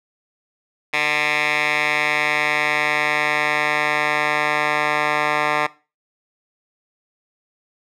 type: tone with band-pass filter sweep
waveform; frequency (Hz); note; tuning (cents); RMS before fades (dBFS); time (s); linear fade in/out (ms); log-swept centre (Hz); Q
10% pulse; 150; D3; +37; -20; 0.93-5.67; 10; 2300 to 1500; 2
effects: noise-tail reverb RT60 0.3 s tail -18 dB re dry